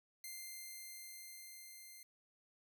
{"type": "tone with level ramp", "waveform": "5% pulse", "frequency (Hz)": 2093, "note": "C7", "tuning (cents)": 0, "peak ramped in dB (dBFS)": [-36, -44], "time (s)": [0.24, 2.03], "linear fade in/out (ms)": 2, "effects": []}